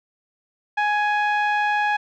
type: tone with low-pass filter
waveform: sawtooth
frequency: 834 Hz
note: G#5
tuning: 7 cents sharp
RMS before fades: -21 dBFS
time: 0.77-1.97 s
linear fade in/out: 10 ms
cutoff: 2100 Hz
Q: 1.6
effects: none